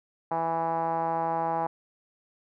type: tone with low-pass filter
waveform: 5% pulse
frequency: 164.81 Hz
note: E3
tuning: in tune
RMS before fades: -28 dBFS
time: 0.31-1.67 s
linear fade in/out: 5 ms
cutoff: 850 Hz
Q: 4.5
effects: none